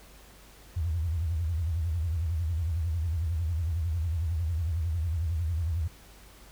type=tone with vibrato; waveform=sine; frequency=82.41 Hz; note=E2; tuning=in tune; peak=-26 dBFS; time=0.76-5.88 s; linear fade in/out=10 ms; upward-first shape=sine; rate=11 Hz; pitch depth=150 cents each way; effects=added 50 Hz sine -53 dBFS peak until 6.51 s + pink hiss -54 dBFS RMS until 6.51 s